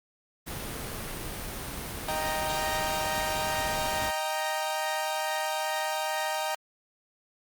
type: noise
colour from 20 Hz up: pink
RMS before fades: -36 dBFS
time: 0.46-4.11 s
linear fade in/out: 20 ms
type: chord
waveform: sawtooth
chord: Eb major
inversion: none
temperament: equal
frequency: 622.3 / 784 / 932.3 Hz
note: Eb5 / G5 / Bb5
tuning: 0 / 0 / 0 cents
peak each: -29 dBFS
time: 2.08-6.55 s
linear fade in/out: 5 ms
effects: Opus 32 kbps